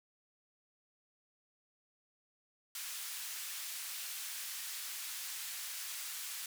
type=band-pass noise; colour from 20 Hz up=white; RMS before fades=-43 dBFS; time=2.75-6.46 s; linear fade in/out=2 ms; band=1500 to 15000 Hz; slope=12 dB/octave; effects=none